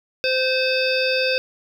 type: harmonic tone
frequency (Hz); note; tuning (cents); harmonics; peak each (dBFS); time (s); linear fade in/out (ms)
518; C5; -17; 1 / 3 / 5 / 7 / 9 / 10; -21 / -27 / -23 / -29 / -27 / -32; 0.24-1.38; 0
effects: 8-bit